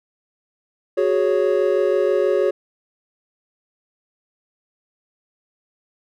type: chord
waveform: triangle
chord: F# suspended second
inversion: none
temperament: just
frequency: 370 / 416.2 / 555 Hz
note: F#4 / G#4 / C#5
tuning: 0 / +4 / +2 cents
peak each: -18 dBFS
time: 0.97-2.51 s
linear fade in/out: 10 ms
effects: none